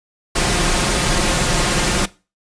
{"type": "noise with comb filter", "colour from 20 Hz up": "pink", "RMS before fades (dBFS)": -17, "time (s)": [0.35, 2.06], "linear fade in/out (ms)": 10, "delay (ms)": 5.6, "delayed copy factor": 0.5, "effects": ["noise-tail reverb RT60 0.3 s tail -19 dB re dry", "resampled to 22050 Hz"]}